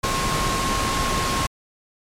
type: tone in noise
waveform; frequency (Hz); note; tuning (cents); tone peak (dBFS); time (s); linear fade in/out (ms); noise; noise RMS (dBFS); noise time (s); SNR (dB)
sine; 1076; C6; +48; -25; 0.03-1.47; 10; pink; -23; 0.03-1.47; -5
effects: low-pass 9000 Hz 12 dB/octave + MP3 96 kbps